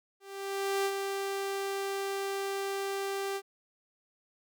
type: tone with ADSR envelope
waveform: sawtooth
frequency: 393.2 Hz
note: G4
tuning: 5 cents sharp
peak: -23 dBFS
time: 0.2-3.42 s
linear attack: 650 ms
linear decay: 58 ms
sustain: -5 dB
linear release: 60 ms
effects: none